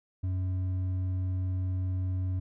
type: tone with hard clipping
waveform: sine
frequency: 92.5 Hz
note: F#2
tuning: in tune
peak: -29 dBFS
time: 0.23-2.4 s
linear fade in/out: 10 ms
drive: 4 dB
effects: none